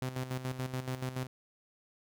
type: tone with tremolo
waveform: sawtooth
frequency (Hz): 128.8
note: C3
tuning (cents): -27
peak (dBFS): -29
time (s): 0.02-1.27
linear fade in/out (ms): 0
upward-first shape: square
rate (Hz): 7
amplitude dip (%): 65
effects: none

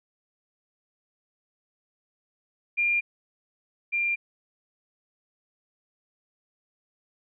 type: tone pair in turn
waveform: sine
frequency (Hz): 2400 / 2387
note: D7 / D7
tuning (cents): +37 / +28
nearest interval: unison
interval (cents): 9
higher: first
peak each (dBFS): -21 / -23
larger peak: first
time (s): 2.77-3.01 / 3.92-4.16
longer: neither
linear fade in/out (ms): 20
effects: none

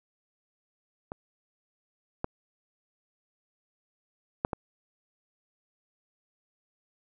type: clicks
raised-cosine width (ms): 1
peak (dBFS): -22 / -15 / -11 / -16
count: 4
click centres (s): 1.119 / 2.244 / 4.449 / 4.532
effects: none

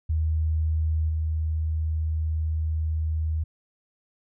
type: tone with level steps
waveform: sine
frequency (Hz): 78.9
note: D#2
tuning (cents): +25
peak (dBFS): -21 / -23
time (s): 0.09-3.44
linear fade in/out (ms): 10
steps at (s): 1.09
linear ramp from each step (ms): 5
effects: none

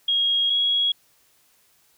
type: tone pair in turn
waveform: sine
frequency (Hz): 3277 / 3319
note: G#7 / G#7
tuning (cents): -24 / -2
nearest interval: unison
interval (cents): 22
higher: second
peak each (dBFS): -18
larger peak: neither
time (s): 0.08-0.5 / 0.5-0.92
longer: neither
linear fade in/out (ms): 5
effects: white hiss -61 dBFS RMS until 1.97 s

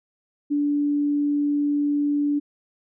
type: tone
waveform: sine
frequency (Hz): 290.4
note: D4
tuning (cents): -19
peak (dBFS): -19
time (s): 0.5-2.4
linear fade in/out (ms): 20
effects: none

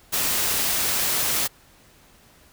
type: noise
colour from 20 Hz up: white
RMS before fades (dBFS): -23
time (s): 0.12-1.48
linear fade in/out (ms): 20
effects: pink hiss -54 dBFS RMS until 2.52 s

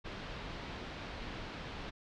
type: low-pass noise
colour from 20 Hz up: pink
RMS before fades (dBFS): -44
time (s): 0.04-1.91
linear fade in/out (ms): 20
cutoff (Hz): 4200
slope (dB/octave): 24
effects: none

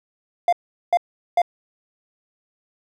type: tone bursts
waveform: triangle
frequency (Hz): 698.5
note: F5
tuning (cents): 0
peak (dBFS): -11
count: 3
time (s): 0.48-1.418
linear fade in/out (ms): 2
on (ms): 46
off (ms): 400
effects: none

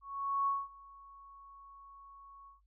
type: tone with ADSR envelope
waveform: sine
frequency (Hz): 1108.7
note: C#6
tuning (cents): 0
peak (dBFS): -28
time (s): 0.01-2.61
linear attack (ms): 460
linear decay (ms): 210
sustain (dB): -24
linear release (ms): 140
effects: noise-tail reverb RT60 0.1 s tail -21 dB re dry + added 50 Hz sine -67 dBFS peak until 2.66 s

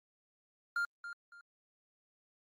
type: tone with echo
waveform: triangle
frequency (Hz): 1400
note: F6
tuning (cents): +4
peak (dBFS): -29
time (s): 0.76-0.85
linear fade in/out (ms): 2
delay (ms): 280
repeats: 2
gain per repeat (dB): -11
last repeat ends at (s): 1.41
effects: Opus 32 kbps

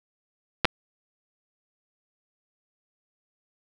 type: clicks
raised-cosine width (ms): 0.3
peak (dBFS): -3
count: 2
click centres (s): 0.647 / 0.653
effects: none

